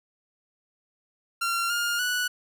sawtooth tone with pitch steps, 1374 / 1413 / 1476 Hz, F6 / F6 / F#6, -29 / +20 / -5 cents, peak -21 dBFS, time 1.41-2.28 s, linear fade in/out 10 ms, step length 290 ms, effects none

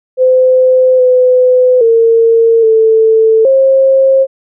sine tone with pitch steps, 513 / 505 / 456.9 / 443.8 / 535 Hz, C5 / B4 / A#4 / A4 / C5, -34 / +39 / -35 / +15 / +38 cents, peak -4 dBFS, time 0.17-4.27 s, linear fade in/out 50 ms, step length 820 ms, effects none

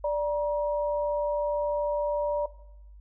sine tone pair together, 587.3 / 951.5 Hz, D5 / A#5, 0 / +35 cents, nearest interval minor sixth, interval 835 cents, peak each -25 / -31 dBFS, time 0.04-2.46 s, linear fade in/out 5 ms, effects noise-tail reverb RT60 0.8 s tail -17 dB re dry + added 50 Hz sine -46 dBFS peak until 3 s

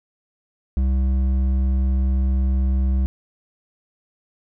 sine tone with hard clipping, 65.41 Hz, C2, in tune, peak -18 dBFS, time 0.77-3.06 s, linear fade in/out 0 ms, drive 7 dB, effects none

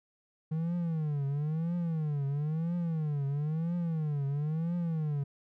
triangle tone with vibrato, 155.56 Hz, D#3, in tune, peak -27 dBFS, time 0.51-5.24 s, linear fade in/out 10 ms, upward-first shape triangle, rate 1 Hz, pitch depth 220 cents each way, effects none

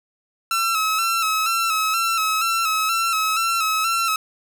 sawtooth tone with vibrato, 1317 Hz, E6, 2 cents flat, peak -15 dBFS, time 0.51-4.16 s, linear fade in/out 2 ms, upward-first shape square, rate 2.1 Hz, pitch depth 42 cents each way, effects none

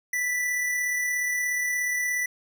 square tone with amplitude modulation, 1975.5 Hz, B6, in tune, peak -24 dBFS, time 0.13-2.26 s, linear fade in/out 5 ms, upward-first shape sine, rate 36.9 Hz, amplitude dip 25%, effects none

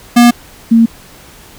square / sine tone pair in turn, 239.5 / 228.6 Hz, A#3 / A#3, +47 / -34 cents, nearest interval minor second, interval 81 cents, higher first, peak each -3 dBFS, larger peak neither, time 0.16-0.31 / 0.71-0.86 s, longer neither, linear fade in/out 10 ms, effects pink hiss -38 dBFS RMS until 1.58 s

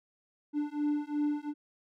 triangle beating tone pair, 293.7 / 296.5 Hz, D4 / D4, 0 / +17 cents, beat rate 2.8 Hz, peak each -30 / -30 dBFS, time 0.53-1.54 s, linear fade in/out 50 ms, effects none

